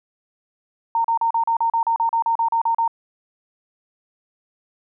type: tone bursts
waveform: sine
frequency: 918 Hz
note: A#5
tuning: 27 cents flat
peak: -16 dBFS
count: 15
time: 0.95-2.878 s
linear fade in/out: 2 ms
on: 94 ms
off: 37 ms
effects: none